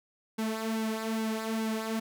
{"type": "tone with flanger", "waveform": "sawtooth", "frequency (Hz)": 221.4, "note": "A3", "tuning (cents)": 11, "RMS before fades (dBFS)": -32, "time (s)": [0.38, 2], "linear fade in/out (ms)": 10, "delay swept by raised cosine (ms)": [1.6, 4.2], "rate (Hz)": 2.4, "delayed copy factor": -0.65, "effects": []}